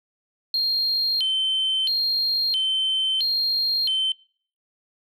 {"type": "tone with vibrato", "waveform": "sine", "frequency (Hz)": 3607, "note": "A7", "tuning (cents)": 42, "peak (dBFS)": -18, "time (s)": [0.54, 4.12], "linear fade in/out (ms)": 2, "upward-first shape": "square", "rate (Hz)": 0.75, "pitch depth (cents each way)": 270, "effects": ["noise-tail reverb RT60 0.5 s tail -25 dB re dry", "tanh soft clip ceiling -17 dBFS"]}